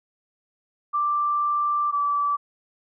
sine tone pair in turn, 1177 / 1156.8 Hz, D6 / D6, +3 / -27 cents, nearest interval unison, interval 30 cents, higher first, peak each -20 dBFS, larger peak neither, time 0.93-1.92 / 1.92-2.37 s, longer first, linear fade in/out 20 ms, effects none

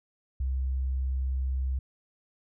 sine tone, 65.41 Hz, C2, in tune, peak -26 dBFS, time 0.4-1.79 s, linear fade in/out 5 ms, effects none

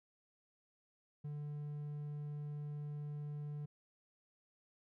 triangle tone, 147.4 Hz, D3, 7 cents sharp, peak -39 dBFS, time 1.24-3.66 s, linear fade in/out 10 ms, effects none

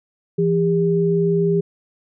sine tone pair together, 168.3 / 401.9 Hz, E3 / G4, +36 / +43 cents, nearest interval octave + minor third, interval 1507 cents, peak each -18 / -17 dBFS, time 0.38-1.61 s, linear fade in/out 10 ms, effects none

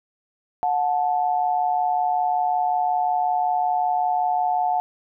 sine tone pair together, 728.6 / 874 Hz, F#5 / A5, -27 / -12 cents, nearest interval minor third, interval 315 cents, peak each -20 / -24 dBFS, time 0.63-4.8 s, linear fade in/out 0 ms, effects none

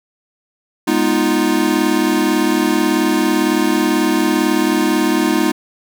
square chord, F half-diminished seventh, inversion first, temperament equal, 207.7 / 246.9 / 311.1 / 349.2 Hz, Ab3 / Cb4 / Eb4 / F4, 0 / 0 / 0 / 0 cents, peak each -22 / -20 / -17 / -20 dBFS, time 0.87-5.52 s, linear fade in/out 10 ms, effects none

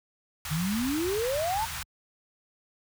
pink band-stop noise, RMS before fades -35 dBFS, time 0.45-1.83 s, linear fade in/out 2 ms, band 120 to 900 Hz, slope 24 dB/octave
sine exponential sweep, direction up, 146.83 to 932.3 Hz, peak -26 dBFS, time 0.5-1.66 s, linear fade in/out 20 ms
effects high-pass 60 Hz 12 dB/octave

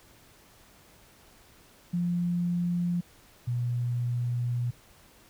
sine tone pair in turn, 174.7 / 121.35 Hz, F3 / B2, +1 / -30 cents, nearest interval tritone, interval 631 cents, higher first, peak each -25 / -26 dBFS, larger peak first, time 1.93-3.01 / 3.47-4.71 s, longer second, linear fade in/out 10 ms, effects pink hiss -57 dBFS RMS until 5.29 s

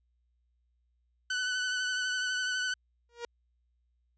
sawtooth tone with vibrato, 1500 Hz, F#6, 23 cents sharp, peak -26 dBFS, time 1.3-2.74 s, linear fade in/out 5 ms, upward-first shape sine, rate 12 Hz, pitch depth 24 cents each way
sawtooth tone with exponential growth, 473.4 Hz, A#4, 27 cents sharp, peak -29 dBFS, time 3.09-3.25 s, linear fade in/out 2 ms, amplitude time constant 34 ms
effects added 60 Hz sine -70 dBFS peak until 4.17 s + resampled to 16000 Hz

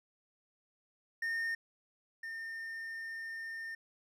triangle tone pair in turn, 1828 / 1814.3 Hz, A#6 / A#6, -34 / -47 cents, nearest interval unison, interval 13 cents, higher first, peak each -31 / -38 dBFS, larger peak first, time 1.22-1.55 / 2.23-3.75 s, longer second, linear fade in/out 5 ms, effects none

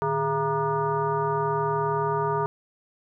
sine tone with frequency modulation, 677 Hz, E5, 46 cents sharp, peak -22 dBFS, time 0.02-2.46 s, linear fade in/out 0 ms, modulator 263 Hz, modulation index 2, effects none

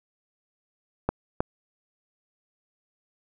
clicks, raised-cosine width 1 ms, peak -9 dBFS, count 2, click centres 1.09 / 1.405 s, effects none

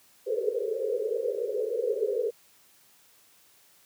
pink band-pass noise, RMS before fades -29 dBFS, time 0.26-2.31 s, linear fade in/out 20 ms, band 410 to 520 Hz, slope 96 dB/octave, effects white hiss -60 dBFS RMS until 3.85 s + high-pass 80 Hz 12 dB/octave

